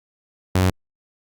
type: tone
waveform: sawtooth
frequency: 92.5 Hz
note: F#2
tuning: in tune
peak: -11 dBFS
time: 0.55-0.7 s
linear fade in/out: 5 ms
effects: Opus 48 kbps